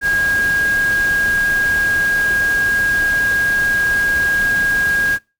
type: tone in noise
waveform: sine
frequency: 1632 Hz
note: G#6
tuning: 31 cents flat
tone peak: -13 dBFS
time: 0.01-5.19 s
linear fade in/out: 50 ms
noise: pink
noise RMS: -28 dBFS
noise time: 0.01-5.19 s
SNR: +12 dB
effects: noise-tail reverb RT60 0.3 s tail -25 dB re dry